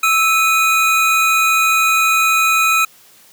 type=tone pair together; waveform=square; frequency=1312.7 / 2478 Hz; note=E6 / D#7; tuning=-8 / -8 cents; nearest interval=major seventh; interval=1100 cents; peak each=-15 dBFS; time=0.03-2.85 s; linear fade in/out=5 ms; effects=white hiss -47 dBFS RMS until 3.32 s + high-pass 80 Hz 12 dB/octave

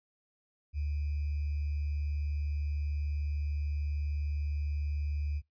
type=tone with sample-and-hold; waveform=sine; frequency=73.42 Hz; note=D2; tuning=in tune; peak=-30 dBFS; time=0.73-5.42 s; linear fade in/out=50 ms; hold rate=2450 Hz; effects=noise-tail reverb RT60 0.2 s tail -26 dB re dry + resampled to 11025 Hz

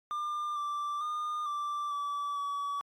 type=tone with pitch steps; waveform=triangle; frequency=1198 / 1173 / 1215 / 1173 / 1153 / 1140 Hz; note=D6 / D6 / D#6 / D6 / D6 / C#6; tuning=+34 / -2 / -42 / -2 / -32 / +48 cents; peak=-30 dBFS; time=0.11-2.81 s; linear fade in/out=0 ms; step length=450 ms; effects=AAC 64 kbps

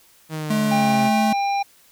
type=linear sweep; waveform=sawtooth; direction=down; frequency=158.7 to 130.81 Hz; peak=-22 dBFS; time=0.29-1.11 s; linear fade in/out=50 ms
type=tone with pitch glide; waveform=square; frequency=213.8 to 217.2 Hz; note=A3 to A3; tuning=-49 to -22 cents; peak=-19 dBFS; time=0.5-1.33 s; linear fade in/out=5 ms; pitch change=+27 cents; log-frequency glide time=0.64-1.19 s
type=harmonic tone; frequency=798 Hz; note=G5; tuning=31 cents sharp; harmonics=1 / 3 / 5 / 7; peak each=-19 / -30 / -38 / -39 dBFS; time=0.71-1.63 s; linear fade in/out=10 ms
effects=white hiss -54 dBFS RMS until 1.91 s

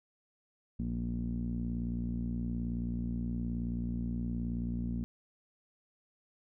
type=tone with low-pass filter; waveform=sawtooth; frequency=58.9 Hz; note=A#1; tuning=19 cents sharp; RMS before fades=-35 dBFS; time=0.79-5.04 s; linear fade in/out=0 ms; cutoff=220 Hz; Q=6.7; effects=none

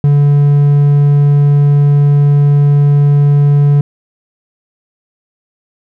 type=tone; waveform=triangle; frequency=144 Hz; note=D3; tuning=34 cents flat; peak=-3 dBFS; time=0.04-3.81 s; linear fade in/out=2 ms; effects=none

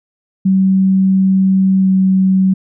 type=tone with pitch glide; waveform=sine; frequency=190.7 to 189.38 Hz; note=G3 to F#3; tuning=-47 to +41 cents; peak=-8 dBFS; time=0.45-2.54 s; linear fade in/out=10 ms; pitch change=-12 cents; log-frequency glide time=1.8-1.88 s; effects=none

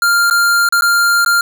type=tone with dropouts; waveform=square; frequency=1396.9 Hz; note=F6; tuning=in tune; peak=-10 dBFS; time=0.02-1.41 s; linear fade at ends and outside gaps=2 ms; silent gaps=0.3-0.309 / 0.689-0.724 / 0.81-0.821 / 1.248-1.261 s; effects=none

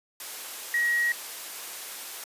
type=tone in noise; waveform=sine; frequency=1900 Hz; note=A#6; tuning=33 cents sharp; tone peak=-22 dBFS; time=0.74-1.12 s; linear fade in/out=2 ms; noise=white; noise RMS=-38 dBFS; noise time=0.2-2.24 s; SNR=+13 dB; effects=high-pass 400 Hz 12 dB/octave + resampled to 32000 Hz

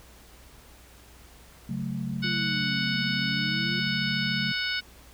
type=chord; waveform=sine; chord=F# minor; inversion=second; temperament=equal with one note detuned; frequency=138.59 / 185 / 218.9 Hz; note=C#3 / F#3 / A3; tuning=0 / 0 / -9 cents; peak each=-33 / -33 / -33 dBFS; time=1.69-4.52 s; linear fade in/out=5 ms
type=harmonic tone; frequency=740 Hz; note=F#5; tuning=in tune; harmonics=2 / 3 / 4 / 5 / 6 / 7; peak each=-31 / -33 / -34 / -35 / -36 / -36 dBFS; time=2.22-4.81 s; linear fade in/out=20 ms
type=linear two-way sweep; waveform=sine; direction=down then up; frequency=356.4 to 231.9 to 356.4 Hz; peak=-38 dBFS; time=2.24-3.8 s; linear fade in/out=2 ms; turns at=3.02 s
effects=added 60 Hz sine -53 dBFS peak until 5.13 s + pink hiss -53 dBFS RMS until 5.13 s

